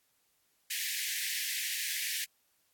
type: high-pass noise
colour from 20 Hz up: pink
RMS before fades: -35 dBFS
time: 0.7-2.25 s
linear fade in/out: 10 ms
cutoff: 1700 Hz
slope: 96 dB/octave
effects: white hiss -73 dBFS RMS until 2.73 s + AAC 64 kbps